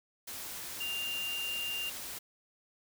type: tone in noise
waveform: sine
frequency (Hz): 2794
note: F7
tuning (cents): 0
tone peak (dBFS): -34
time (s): 0.8-1.9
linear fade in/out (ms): 10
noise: white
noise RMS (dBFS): -42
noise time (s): 0.27-2.19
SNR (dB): +5
effects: none